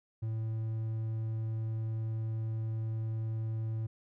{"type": "tone", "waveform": "triangle", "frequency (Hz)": 111.2, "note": "A2", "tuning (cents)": 19, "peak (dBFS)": -30, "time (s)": [0.22, 3.87], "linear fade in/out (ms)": 10, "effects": []}